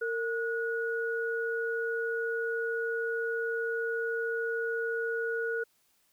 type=tone pair together; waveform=sine; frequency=458.4 / 1457 Hz; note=A#4 / F#6; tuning=-29 / -27 cents; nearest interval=octave + minor sixth; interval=2002 cents; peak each=-31 / -33 dBFS; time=0.01-5.64 s; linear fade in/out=10 ms; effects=white hiss -70 dBFS RMS until 6.12 s